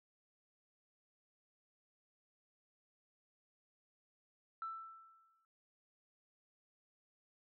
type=tone with exponential decay; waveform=sine; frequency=1328 Hz; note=E6; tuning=12 cents sharp; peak=-38 dBFS; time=4.62-5.45 s; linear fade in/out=1 ms; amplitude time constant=180 ms; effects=tanh soft clip ceiling -34 dBFS